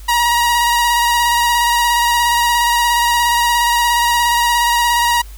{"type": "tone with vibrato", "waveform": "sawtooth", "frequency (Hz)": 951, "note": "A#5", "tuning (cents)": 34, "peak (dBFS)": -8, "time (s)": [0.08, 5.22], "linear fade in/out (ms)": 10, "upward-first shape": "square", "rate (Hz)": 17, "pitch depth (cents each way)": 18, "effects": ["added 50 Hz sine -31 dBFS peak until 5.37 s", "white hiss -44 dBFS RMS until 5.37 s"]}